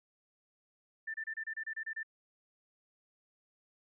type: tone bursts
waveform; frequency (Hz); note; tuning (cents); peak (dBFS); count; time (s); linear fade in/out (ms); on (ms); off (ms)
sine; 1780; A6; +20; -36; 10; 1.07-2.032; 10; 71; 28
effects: none